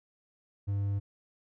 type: tone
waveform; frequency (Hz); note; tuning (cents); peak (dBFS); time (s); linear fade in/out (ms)
triangle; 100; G2; +35; -26; 0.67-1; 20
effects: none